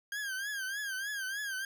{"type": "tone with vibrato", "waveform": "40% pulse", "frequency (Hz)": 1606, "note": "G6", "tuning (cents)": 41, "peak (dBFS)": -34, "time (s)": [0.12, 1.65], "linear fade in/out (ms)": 2, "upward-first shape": "triangle", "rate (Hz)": 3.3, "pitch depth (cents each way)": 120, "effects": []}